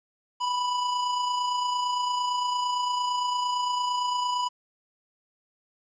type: tone with amplitude modulation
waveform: square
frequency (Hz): 987.8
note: B5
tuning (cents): 0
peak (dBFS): -24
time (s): 0.4-4.49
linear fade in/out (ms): 20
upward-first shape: sine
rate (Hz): 28.8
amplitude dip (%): 35
effects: resampled to 16000 Hz + 10-bit